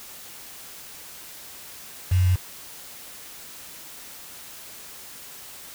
sine tone with quantisation, 91.2 Hz, F#2, 24 cents flat, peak -16 dBFS, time 2.11-2.36 s, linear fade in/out 10 ms, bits 6, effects white hiss -42 dBFS RMS until 5.74 s

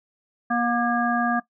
harmonic tone with a mistuned harmonic, 238.8 Hz, A#3, 42 cents sharp, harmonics 1 / 3 / 5 / 7, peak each -24 / -25 / -27 / -27 dBFS, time 0.5-1.4 s, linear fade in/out 10 ms, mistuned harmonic 7, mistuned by -30 cents, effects noise-tail reverb RT60 0.1 s tail -18 dB re dry

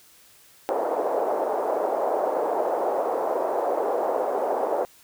white band-pass noise, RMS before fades -25 dBFS, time 0.69-4.85 s, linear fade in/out 0 ms, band 430 to 730 Hz, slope 24 dB/octave, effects white hiss -54 dBFS RMS until 5.03 s

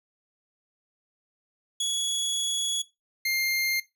25% pulse tone pair in turn, 3368 / 2112 Hz, G#7 / C7, +24 / +16 cents, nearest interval minor sixth, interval 808 cents, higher first, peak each -21 dBFS, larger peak neither, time 1.8-2.82 / 3.25-3.8 s, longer first, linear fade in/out 5 ms, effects noise-tail reverb RT60 0.2 s tail -18 dB re dry

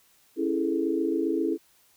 sine chord, A major seventh, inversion first, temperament just, 275 / 330 / 412.5 / 440 Hz, C#4 / E4 / G#4 / A4, -14 / +2 / -12 / 0 cents, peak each -30 / -26 / -31 / -32 dBFS, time 0.36-1.58 s, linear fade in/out 50 ms, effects white hiss -62 dBFS RMS until 1.96 s

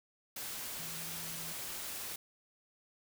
sine tone in noise, 164.81 Hz, E3, in tune, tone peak -51 dBFS, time 0.79-1.53 s, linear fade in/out 5 ms, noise white, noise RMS -42 dBFS, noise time 0.36-2.16 s, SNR -12 dB, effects none

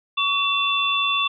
sine tone cluster, 1133 / 2702 / 3492 Hz, C#6 / E7 / A7, +37 / +42 / -14 cents, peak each -23 dBFS, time 0.17-1.28 s, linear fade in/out 10 ms, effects none

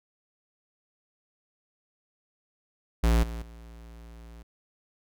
square tone with level steps, 57.2 Hz, A#1, 32 cents flat, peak -20 / -34 / -45 dBFS, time 3.03-4.43 s, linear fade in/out 10 ms, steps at 3.23 / 3.42 s, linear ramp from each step 2 ms, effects none

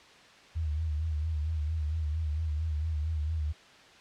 sine tone with vibrato, 77.78 Hz, D#2, in tune, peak -28 dBFS, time 0.55-3.53 s, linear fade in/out 20 ms, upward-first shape sine, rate 4.4 Hz, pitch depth 77 cents each way, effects white hiss -54 dBFS RMS until 4 s + low-pass 4000 Hz 12 dB/octave

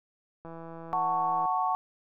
click train, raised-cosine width 1 ms, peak -30 dBFS, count 167, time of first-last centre 0.45-1.456 s, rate 165 Hz
sine chord, F# minor, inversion none, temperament just, 740 / 888 / 1110 Hz, F#5 / A5 / C#6, 0 / +16 / +2 cents, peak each -29 / -30 / -29 dBFS, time 0.93-1.75 s, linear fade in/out 0 ms
effects none

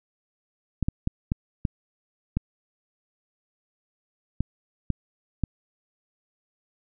clicks, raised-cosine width 5 ms, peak -11 dBFS, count 9, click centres 0.827 / 0.885 / 1.074 / 1.319 / 1.652 / 2.37 / 4.406 / 4.903 / 5.437 s, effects none

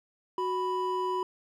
triangle tone pair together, 370 / 989.5 Hz, F#4 / B5, 0 / +3 cents, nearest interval octave + perfect fourth, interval 1703 cents, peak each -29 / -28 dBFS, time 0.38-1.23 s, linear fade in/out 2 ms, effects none

